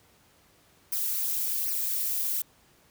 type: noise with flanger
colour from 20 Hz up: violet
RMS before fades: -29 dBFS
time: 0.92-2.42 s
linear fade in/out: 5 ms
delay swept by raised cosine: 0.26 to 4.56 ms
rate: 1.3 Hz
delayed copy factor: -0.7
effects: pink hiss -61 dBFS RMS until 2.9 s + high-pass 60 Hz 12 dB/octave